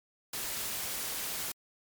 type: noise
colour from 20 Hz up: white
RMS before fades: -36 dBFS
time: 0.33-1.52 s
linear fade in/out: 5 ms
effects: MP3 96 kbps